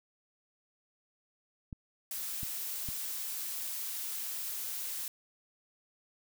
clicks, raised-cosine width 5 ms, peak -29 dBFS, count 3, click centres 1.728 / 2.432 / 2.888 s
blue noise, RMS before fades -38 dBFS, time 2.11-5.08 s, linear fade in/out 2 ms
effects none

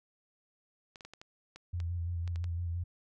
clicks, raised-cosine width 0.2 ms, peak -31 dBFS, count 10, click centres 0.958 / 1.008 / 1.05 / 1.136 / 1.215 / 1.56 / 1.802 / 2.277 / 2.359 / 2.442 s
sine tone with vibrato, 86 Hz, F2, 26 cents flat, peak -32 dBFS, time 1.73-2.84 s, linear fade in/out 10 ms, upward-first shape square, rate 5.9 Hz, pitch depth 31 cents each way
effects none

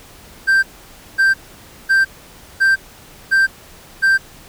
triangle tone bursts, 1571 Hz, G6, 3 cents sharp, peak -8 dBFS, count 6, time 0.47-4.18 s, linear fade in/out 20 ms, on 160 ms, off 550 ms, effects pink hiss -42 dBFS RMS until 4.48 s

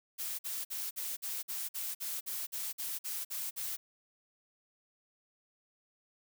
blue noise bursts, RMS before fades -38 dBFS, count 14, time 0.18-3.77 s, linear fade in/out 20 ms, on 210 ms, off 50 ms, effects none

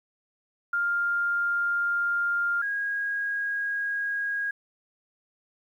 sine tone pair in turn, 1401 / 1639.8 Hz, F6 / G#6, +5 / -22 cents, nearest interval minor third, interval 273 cents, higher second, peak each -23 / -26 dBFS, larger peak first, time 0.73-2.62 / 2.62-4.51 s, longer neither, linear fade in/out 5 ms, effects 10-bit

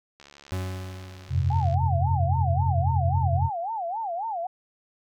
click train, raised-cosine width 0.2 ms, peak -30 dBFS, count 111, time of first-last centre 0.2-1.741 s, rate 71.4 Hz
40% pulse tone with exponential decay, 93 Hz, F#2, 9 cents sharp, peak -25 dBFS, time 0.52-2.18 s, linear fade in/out 0 ms, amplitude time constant 360 ms
sine chord, F suspended second, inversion none, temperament equal, 87.31 / 98 / 130.81 Hz, F2 / G2 / C3, 0 / 0 / 0 cents, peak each -23 / -29 / -25 dBFS, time 1.29-3.5 s, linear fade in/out 50 ms
sine tone with vibrato, 784 Hz, G5, in tune, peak -27 dBFS, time 1.5-4.47 s, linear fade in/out 5 ms, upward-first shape sine, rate 3.7 Hz, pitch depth 270 cents each way
effects none

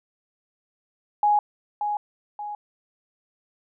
sine tone with echo, 832 Hz, G#5, 3 cents sharp, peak -16 dBFS, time 1.23-1.39 s, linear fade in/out 2 ms, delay 580 ms, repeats 2, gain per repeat -7 dB, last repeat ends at 2.55 s, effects none

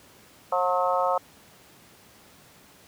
harmonic tone with a mistuned harmonic, 180 Hz, F#3, 47 cents flat, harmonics 3 / 4 / 5 / 6 / 7, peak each -26 / -27 / -28 / -29 / -29 dBFS, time 0.52-1.18 s, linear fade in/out 5 ms, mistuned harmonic 7, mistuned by +30 cents, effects pink hiss -53 dBFS RMS until 2.87 s + high-pass 100 Hz 12 dB/octave

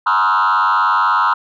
sine tone with frequency modulation, 1160 Hz, D6, 22 cents flat, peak -9 dBFS, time 0.06-1.34 s, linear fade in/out 10 ms, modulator 96.4 Hz, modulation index 2.7, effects tanh soft clip ceiling -10 dBFS

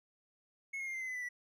triangle tone with pitch steps, 2183 / 2149 / 2116 / 2083 / 2051 / 2019 / 1988 / 1957.2 Hz, C#7 / C7 / C7 / C7 / C7 / B6 / B6 / B6, -27 / +46 / +19 / -8 / -35 / +38 / +11 / -16 cents, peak -36 dBFS, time 0.73-1.29 s, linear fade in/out 10 ms, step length 70 ms, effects none

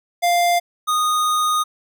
square tone pair in turn, 698 / 1236.5 Hz, F5 / D#6, -1 / -11 cents, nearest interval minor seventh, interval 990 cents, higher second, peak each -15 / -17 dBFS, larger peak first, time 0.22-0.6 / 0.87-1.64 s, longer second, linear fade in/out 20 ms, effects none

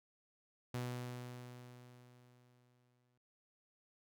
sawtooth tone with exponential decay, 123.47 Hz, B2, in tune, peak -34 dBFS, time 0.74-3.18 s, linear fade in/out 5 ms, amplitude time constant 530 ms, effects none

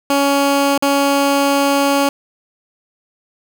15% pulse tone with dropouts, 280 Hz, C#4, 18 cents sharp, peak -6 dBFS, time 0.1-2.09 s, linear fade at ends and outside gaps 2 ms, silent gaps 0.778-0.824 s, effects none

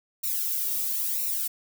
violet noise with flanger, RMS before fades -28 dBFS, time 0.23-1.48 s, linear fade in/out 10 ms, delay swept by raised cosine 0.61 to 2.01 ms, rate 1 Hz, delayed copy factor -0.85, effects none

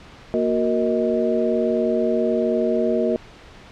sine tone cluster, 234.5 / 367.9 / 466.5 / 629 Hz, A#3 / F#4 / A#4 / D#5, +11 / -10 / +1 / +19 cents, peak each -23 dBFS, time 0.34-3.16 s, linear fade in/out 0 ms, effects pink hiss -44 dBFS RMS until 3.71 s + low-pass 4000 Hz 12 dB/octave

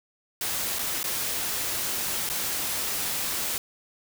white noise with dropouts, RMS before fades -29 dBFS, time 0.41-3.58 s, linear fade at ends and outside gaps 2 ms, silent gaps 0.787-0.791 / 1.031-1.041 / 2.291-2.298 s, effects none

